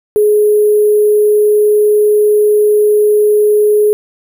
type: tone with sample-and-hold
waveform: sine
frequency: 419.8 Hz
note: G#4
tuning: 19 cents sharp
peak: -6 dBFS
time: 0.16-3.93 s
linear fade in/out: 0 ms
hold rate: 11025 Hz
effects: none